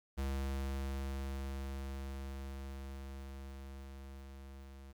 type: tone with level ramp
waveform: square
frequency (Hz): 67.9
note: C#2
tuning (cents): -35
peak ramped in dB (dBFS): -35 to -51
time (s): 0.17-4.93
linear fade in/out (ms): 20
effects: 12-bit